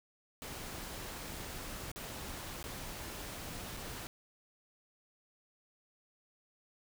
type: noise with dropouts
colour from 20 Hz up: pink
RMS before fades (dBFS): -44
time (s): 0.42-4.07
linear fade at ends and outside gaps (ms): 0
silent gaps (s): 1.916-1.96 / 2.628-2.64 / 3.767-3.771
effects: none